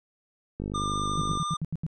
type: click train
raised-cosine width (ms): 3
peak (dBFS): -20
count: 40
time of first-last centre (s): 0.6-1.374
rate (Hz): 50.4
type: tone with vibrato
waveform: square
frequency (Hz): 1200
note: D6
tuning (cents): +37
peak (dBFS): -29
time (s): 0.74-1.57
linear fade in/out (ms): 10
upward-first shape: square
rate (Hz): 14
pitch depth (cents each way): 11
type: tone bursts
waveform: sine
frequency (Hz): 160.4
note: E3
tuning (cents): -47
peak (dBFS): -26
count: 7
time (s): 1.18-1.865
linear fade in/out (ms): 0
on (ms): 31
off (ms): 78
effects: resampled to 22050 Hz